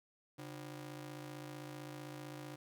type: ring-modulated tone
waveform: sawtooth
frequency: 220 Hz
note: A3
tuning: in tune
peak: -39 dBFS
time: 0.38-2.56 s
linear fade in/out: 10 ms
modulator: 82.2 Hz
effects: none